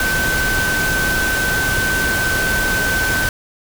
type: tone in noise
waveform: sine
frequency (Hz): 1534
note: G6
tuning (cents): -38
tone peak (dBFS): -17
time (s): 0-3.29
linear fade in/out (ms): 2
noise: pink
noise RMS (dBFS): -21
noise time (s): 0-3.29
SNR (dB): +1
effects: none